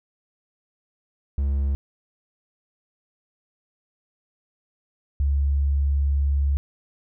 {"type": "tone pair in turn", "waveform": ["triangle", "sine"], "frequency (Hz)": [69.3, 70.23], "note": ["C#2", "C#2"], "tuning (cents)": [0, 23], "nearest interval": "unison", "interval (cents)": 23, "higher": "second", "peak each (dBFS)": -18, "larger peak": "neither", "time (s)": [[1.38, 1.75], [5.2, 6.57]], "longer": "second", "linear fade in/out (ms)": 0, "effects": []}